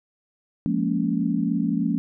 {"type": "chord", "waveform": "sine", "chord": "Bb minor seventh", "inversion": "second", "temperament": "just", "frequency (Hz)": [174.81, 209.8, 233.1, 279.7], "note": ["F3", "Ab3", "Bb3", "Db4"], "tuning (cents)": [2, 18, 0, 16], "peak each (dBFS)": -26, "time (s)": [0.66, 1.98], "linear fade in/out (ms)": 0, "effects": []}